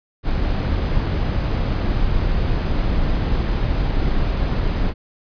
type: noise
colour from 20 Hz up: brown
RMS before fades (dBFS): -19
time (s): 0.23-4.94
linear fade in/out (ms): 50
effects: resampled to 11025 Hz